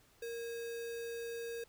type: tone with sample-and-hold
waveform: sine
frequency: 465.8 Hz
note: A#4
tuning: 1 cent flat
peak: -39 dBFS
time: 0.22-1.64 s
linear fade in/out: 5 ms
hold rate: 2100 Hz
effects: pink hiss -67 dBFS RMS until 1.68 s